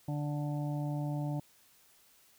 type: harmonic tone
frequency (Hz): 146.83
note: D3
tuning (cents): 0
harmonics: 1 / 2 / 4 / 5 / 6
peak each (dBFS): -33 / -39 / -45 / -47 / -49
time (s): 0.08-1.4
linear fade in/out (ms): 5
effects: white hiss -64 dBFS RMS until 2.38 s